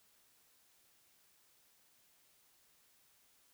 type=silence; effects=white hiss -70 dBFS RMS until 3.53 s